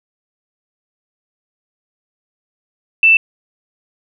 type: tone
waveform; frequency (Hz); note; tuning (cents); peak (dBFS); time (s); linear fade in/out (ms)
sine; 2658; E7; +14; -6; 3.03-3.17; 2
effects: none